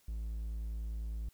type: tone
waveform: triangle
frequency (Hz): 55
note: A1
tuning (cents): 0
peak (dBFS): -34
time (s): 0.08-1.29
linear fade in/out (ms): 5
effects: white hiss -69 dBFS RMS until 1.33 s